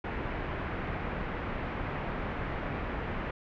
pink low-pass noise, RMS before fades -35 dBFS, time 0.04-3.31 s, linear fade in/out 5 ms, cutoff 2300 Hz, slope 24 dB/octave, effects none

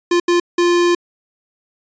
square tone bursts at uneven times, 348.6 Hz, F4, 3 cents flat, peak -12 dBFS, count 3, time 0.11-0.2 / 0.28-0.4 / 0.58-0.95 s, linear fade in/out 5 ms, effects resampled to 16000 Hz

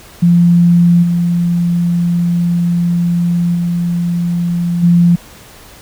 sine tone with level steps, 172.8 Hz, F3, 18 cents flat, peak -5 / -10 / -12 / -5 dBFS, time 0.22-5.16 s, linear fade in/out 10 ms, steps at 1.02 / 3.54 / 4.82 s, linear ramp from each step 20 ms, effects pink hiss -38 dBFS RMS until 5.81 s

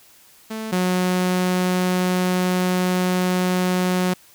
sawtooth tone pair in turn, 220 / 182.28 Hz, A3 / F#3, 0 / -26 cents, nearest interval minor third, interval 326 cents, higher first, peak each -23 / -14 dBFS, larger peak second, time 0.5-0.72 / 0.72-4.14 s, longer second, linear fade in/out 10 ms, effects white hiss -51 dBFS RMS until 4.34 s

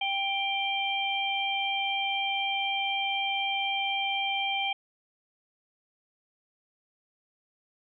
harmonic tone, 788 Hz, G5, 9 cents sharp, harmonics 1 / 3 / 4, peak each -31 / -31 / -31 dBFS, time 0.01-4.73 s, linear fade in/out 5 ms, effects none

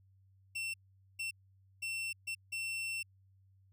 40% pulse tone bursts at uneven times, 2700 Hz, E7, 41 cents sharp, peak -35 dBFS, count 5, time 0.55-0.74 / 1.19-1.31 / 1.82-2.13 / 2.27-2.35 / 2.52-3.03 s, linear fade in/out 10 ms, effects added 96 Hz sine -63 dBFS peak until 3.72 s

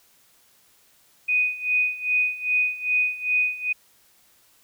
sine tone with tremolo, 2489 Hz, D#7, in tune, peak -17 dBFS, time 1.28-3.73 s, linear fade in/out 10 ms, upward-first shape sine, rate 2.5 Hz, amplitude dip 85%, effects white hiss -59 dBFS RMS until 4.63 s

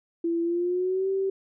sine tone with pitch glide, 336.5 to 386.5 Hz, E4 to G4, +36 to -24 cents, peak -23 dBFS, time 0.24-1.3 s, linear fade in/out 5 ms, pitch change +240 cents, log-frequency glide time 0.42-1.09 s, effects none

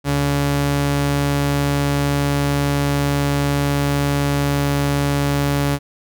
sawtooth tone pair together, 71.05 / 142.1 Hz, C#2 / C#3, +43 / +43 cents, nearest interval octave, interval 1200 cents, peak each -22 / -12 dBFS, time 0.04-5.79 s, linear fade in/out 50 ms, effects none

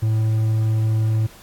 triangle tone, 110 Hz, A2, in tune, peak -14 dBFS, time 0.02-1.27 s, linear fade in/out 10 ms, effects pink hiss -46 dBFS RMS until 1.42 s + AAC 64 kbps

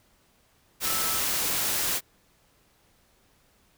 sine tone in noise, 1311 Hz, E6, 10 cents flat, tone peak -35 dBFS, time 0.83-1.22 s, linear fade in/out 50 ms, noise white, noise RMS -27 dBFS, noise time 0.8-2.01 s, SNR -11 dB, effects pink hiss -64 dBFS RMS until 3.77 s

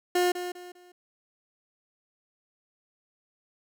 30% pulse tone with echo, 357.3 Hz, F4, 40 cents sharp, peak -19 dBFS, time 0.15-0.32 s, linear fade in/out 5 ms, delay 200 ms, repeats 3, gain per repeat -10 dB, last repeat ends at 0.92 s, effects none

